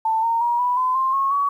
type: tone with pitch steps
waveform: sine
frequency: 889 / 919.8 / 951.7 / 984.7 / 1018.8 / 1054.2 / 1090.7 / 1128.5 Hz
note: A5 / A#5 / A#5 / B5 / C6 / C6 / C#6 / C#6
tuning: +18 / -23 / +36 / -5 / -46 / +13 / -28 / +31 cents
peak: -17 dBFS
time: 0.05-1.49 s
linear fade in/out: 5 ms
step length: 180 ms
effects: 9-bit